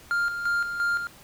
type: tone with tremolo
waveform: triangle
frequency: 1400 Hz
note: F6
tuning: 4 cents sharp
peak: -20 dBFS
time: 0.11-1.07 s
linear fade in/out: 0 ms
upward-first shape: square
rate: 2.9 Hz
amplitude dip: 55%
effects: pink hiss -50 dBFS RMS until 1.23 s